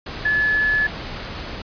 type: tone in noise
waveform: sine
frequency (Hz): 1718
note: A6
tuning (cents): -42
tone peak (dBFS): -16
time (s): 0.25-0.87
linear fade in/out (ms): 5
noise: pink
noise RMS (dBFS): -31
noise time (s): 0.06-1.62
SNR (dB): +12
effects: resampled to 11025 Hz